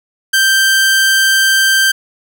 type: tone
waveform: sawtooth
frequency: 1568 Hz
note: G6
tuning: in tune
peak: -5 dBFS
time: 0.33-1.92 s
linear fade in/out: 10 ms
effects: none